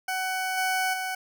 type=tone with level steps; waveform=20% pulse; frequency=750 Hz; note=F#5; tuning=23 cents sharp; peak=-22 / -19 / -24 dBFS; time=0.08-1.15 s; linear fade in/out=5 ms; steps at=0.57 / 0.93 s; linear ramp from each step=10 ms; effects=none

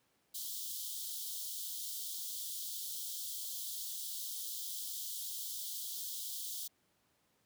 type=high-pass noise; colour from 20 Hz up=white; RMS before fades=-42 dBFS; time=0.34-6.68 s; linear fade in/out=10 ms; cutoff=3100 Hz; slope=96 dB/octave; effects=pink hiss -75 dBFS RMS until 7.45 s + high-pass 100 Hz 12 dB/octave

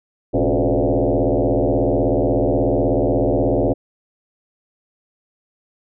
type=tone with frequency modulation; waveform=sine; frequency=110 Hz; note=A2; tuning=in tune; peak=-14 dBFS; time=0.33-3.74 s; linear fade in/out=20 ms; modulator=78.8 Hz; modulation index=7; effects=none

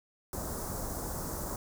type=band-stop noise; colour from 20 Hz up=pink; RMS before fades=-37 dBFS; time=0.33-1.56 s; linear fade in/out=2 ms; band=1300 to 6000 Hz; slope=24 dB/octave; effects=none

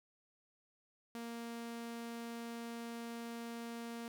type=tone; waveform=sawtooth; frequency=233.1 Hz; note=A#3; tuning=in tune; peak=-39 dBFS; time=1.15-4.08 s; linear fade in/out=0 ms; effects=none

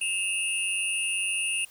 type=tone cluster; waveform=sine; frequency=2607 / 2795 / 9400 Hz; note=E7 / F7 / D9; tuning=-20 / +1 / +1 cents; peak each=-30 dBFS; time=0.01-1.65 s; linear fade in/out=5 ms; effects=white hiss -54 dBFS RMS until 1.7 s

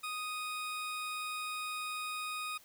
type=tone; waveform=20% pulse; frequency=1244.5 Hz; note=D#6; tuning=in tune; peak=-32 dBFS; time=0.03-2.58 s; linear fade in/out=10 ms; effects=white hiss -61 dBFS RMS until 2.64 s

